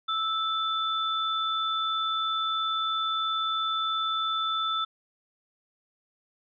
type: tone pair together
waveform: sine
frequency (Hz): 1318.5 / 3520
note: E6 / A7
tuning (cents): 0 / 0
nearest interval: octave + perfect fourth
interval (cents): 1700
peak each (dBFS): -27 / -30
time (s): 0.08-4.85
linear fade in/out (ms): 10
effects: none